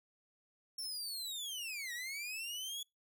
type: linear two-way sweep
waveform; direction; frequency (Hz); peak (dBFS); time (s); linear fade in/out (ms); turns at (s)
sawtooth; down then up; 5460 to 1863 to 3409; -37; 0.78-2.83; 5; 1.93
effects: noise-tail reverb RT60 0.2 s tail -26 dB re dry